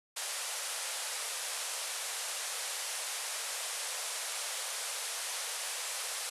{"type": "band-pass noise", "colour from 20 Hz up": "white", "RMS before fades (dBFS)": -38, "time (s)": [0.16, 6.3], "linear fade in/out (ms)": 10, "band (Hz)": [470, 11000], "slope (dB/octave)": 48, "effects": ["resampled to 32000 Hz"]}